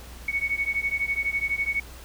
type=beating tone pair; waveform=sine; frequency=2217 / 2229 Hz; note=C#7 / C#7; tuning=0 / +9 cents; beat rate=12 Hz; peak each=-27 dBFS; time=0.28-1.8 s; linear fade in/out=5 ms; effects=added 60 Hz sine -42 dBFS peak until 2.04 s + pink hiss -46 dBFS RMS until 2.04 s